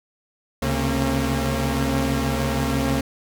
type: tone cluster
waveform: sawtooth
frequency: 70.9 / 135.5 / 230.1 / 269.9 Hz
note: C#2 / C#3 / A#3 / C#4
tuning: +40 / -39 / -22 / -46 cents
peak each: -22 dBFS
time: 0.62-3.01 s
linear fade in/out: 5 ms
effects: none